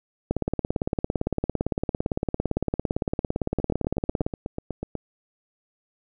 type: two click trains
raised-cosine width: 2 ms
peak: -16 / -10 dBFS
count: 12 / 71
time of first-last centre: 3.6-4.953 / 0.31-4.265 s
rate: 8.13 / 17.7 Hz
effects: none